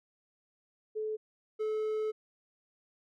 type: tone pair in turn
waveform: sine / triangle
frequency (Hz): 432.2 / 432.2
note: A4 / A4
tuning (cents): -31 / -31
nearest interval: unison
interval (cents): 0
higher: neither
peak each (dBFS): -32 / -28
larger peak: second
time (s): 0.95-1.17 / 1.59-2.12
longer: second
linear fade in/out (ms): 20
effects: none